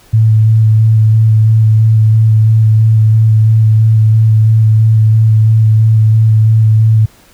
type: tone with vibrato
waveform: sine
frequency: 110 Hz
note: A2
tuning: in tune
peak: -4 dBFS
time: 0.13-7.06 s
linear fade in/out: 10 ms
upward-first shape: square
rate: 3 Hz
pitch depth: 12 cents each way
effects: pink hiss -44 dBFS RMS until 7.33 s